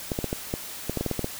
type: clicks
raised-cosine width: 2 ms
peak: -13 dBFS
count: 12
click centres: 0.118 / 0.189 / 0.243 / 0.329 / 0.539 / 0.896 / 0.973 / 1.01 / 1.063 / 1.113 / 1.193 / 1.244 s
effects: white hiss -38 dBFS RMS until 1.39 s